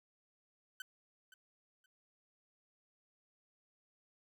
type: tone with echo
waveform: 30% pulse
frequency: 1525 Hz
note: G6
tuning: 48 cents flat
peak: -40 dBFS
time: 0.8-0.82 s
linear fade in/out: 2 ms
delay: 520 ms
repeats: 2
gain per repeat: -14 dB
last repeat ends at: 1.86 s
effects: none